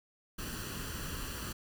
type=noise with comb filter; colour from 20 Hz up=pink; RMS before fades=-40 dBFS; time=0.38-1.53 s; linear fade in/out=10 ms; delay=0.68 ms; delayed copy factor=+0.65; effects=none